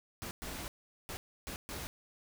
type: noise bursts at uneven times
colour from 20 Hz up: pink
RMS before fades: -42 dBFS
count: 5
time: 0.22-0.31 / 0.42-0.68 / 1.09-1.17 / 1.47-1.56 / 1.69-1.87 s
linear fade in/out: 0 ms
effects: none